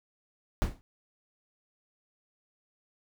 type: noise with exponential decay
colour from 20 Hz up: brown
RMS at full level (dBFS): -23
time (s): 0.62-0.81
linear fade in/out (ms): 0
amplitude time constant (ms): 40
effects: none